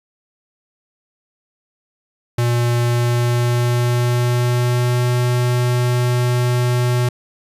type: tone with pitch glide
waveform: square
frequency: 119.9 to 122.99 Hz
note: A#2 to B2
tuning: +49 to -7 cents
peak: -15 dBFS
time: 2.38-7.09 s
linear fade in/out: 5 ms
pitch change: +44 cents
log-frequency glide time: 2.77-5.08 s
effects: resampled to 32000 Hz